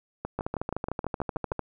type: two click trains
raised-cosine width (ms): 1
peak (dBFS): -17 / -15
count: 9 / 17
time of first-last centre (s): 0.25-1.52 / 0.39-1.593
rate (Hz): 6.3 / 13.3
effects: none